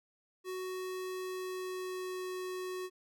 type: tone with pitch glide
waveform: square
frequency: 371.1 to 368.7 Hz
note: F#4 to F#4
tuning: +5 to -6 cents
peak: -38 dBFS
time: 0.44-2.9 s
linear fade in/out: 50 ms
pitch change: -11 cents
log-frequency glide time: 1.24-2.33 s
effects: none